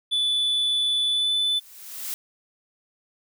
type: tone with pitch glide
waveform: triangle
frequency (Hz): 3474 to 3502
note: A7 to A7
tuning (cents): -23 to -9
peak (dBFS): -19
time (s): 0.11-1.6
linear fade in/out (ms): 20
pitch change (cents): +14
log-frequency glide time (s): 1.1-1.32
type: noise with exponential growth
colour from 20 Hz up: blue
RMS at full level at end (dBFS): -29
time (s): 1.17-2.14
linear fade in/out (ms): 0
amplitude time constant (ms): 210
effects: none